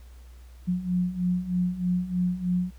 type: beating tone pair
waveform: sine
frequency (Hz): 177.6 / 180.8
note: F3 / F#3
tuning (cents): +29 / -40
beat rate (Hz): 3.2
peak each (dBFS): -29 / -25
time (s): 0.67-2.71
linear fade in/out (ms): 20
effects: added 61 Hz sine -44 dBFS peak until 2.78 s + pink hiss -60 dBFS RMS until 2.78 s